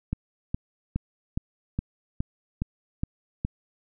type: click train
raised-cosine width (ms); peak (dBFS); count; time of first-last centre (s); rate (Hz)
5; -14; 9; 0.13-3.45; 2.41
effects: none